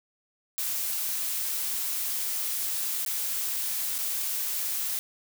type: noise with dropouts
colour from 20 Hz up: blue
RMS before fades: -30 dBFS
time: 0.58-4.99 s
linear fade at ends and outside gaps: 0 ms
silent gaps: 3.049-3.062 / 3.982-3.987 s
effects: none